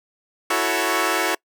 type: chord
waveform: 10% pulse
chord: F# minor seventh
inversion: third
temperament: equal with one note detuned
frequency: 329.6 / 370 / 440 / 556 Hz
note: E4 / F#4 / A4 / C#5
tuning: 0 / 0 / 0 / +5 cents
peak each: -16 / -16 / -17 / -18 dBFS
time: 0.5-1.35 s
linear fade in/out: 5 ms
effects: noise-tail reverb RT60 0.1 s tail -26 dB re dry